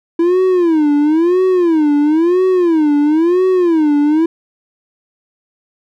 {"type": "tone with vibrato", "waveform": "triangle", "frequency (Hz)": 329.6, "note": "E4", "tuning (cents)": 0, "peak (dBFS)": -7, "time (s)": [0.19, 4.26], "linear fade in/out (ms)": 5, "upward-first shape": "sine", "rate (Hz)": 0.99, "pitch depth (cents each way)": 220, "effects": []}